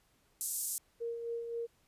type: band-pass noise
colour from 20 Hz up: pink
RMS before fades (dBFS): -37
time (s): 0.41-0.78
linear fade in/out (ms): 0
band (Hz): 7500 to 13000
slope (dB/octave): 24
type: tone with tremolo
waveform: sine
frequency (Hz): 466.2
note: A#4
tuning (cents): 0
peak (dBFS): -34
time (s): 1-1.67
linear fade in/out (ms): 20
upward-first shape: sine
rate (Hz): 3.8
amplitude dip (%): 45
effects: pink hiss -71 dBFS RMS until 1.87 s + resampled to 32000 Hz